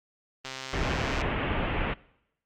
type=click train; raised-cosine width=0.2 ms; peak=-19 dBFS; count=102; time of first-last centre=0.45-1.215 s; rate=132 Hz
type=low-pass noise; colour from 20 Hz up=pink; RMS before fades=-29 dBFS; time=0.73-1.94 s; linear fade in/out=5 ms; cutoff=3000 Hz; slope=48 dB/octave
effects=noise-tail reverb RT60 0.8 s tail -22 dB re dry + Opus 32 kbps